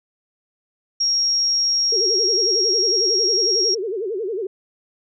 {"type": "tone", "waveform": "sine", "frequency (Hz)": 5588, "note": "F8", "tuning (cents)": 0, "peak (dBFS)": -16, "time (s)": [1, 3.75], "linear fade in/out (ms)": 10}
{"type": "tone with vibrato", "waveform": "sine", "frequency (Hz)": 412.6, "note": "G#4", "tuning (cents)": -11, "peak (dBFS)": -22, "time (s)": [1.92, 4.47], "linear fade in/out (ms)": 5, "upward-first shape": "sine", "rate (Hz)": 11, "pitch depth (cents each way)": 220}
{"effects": []}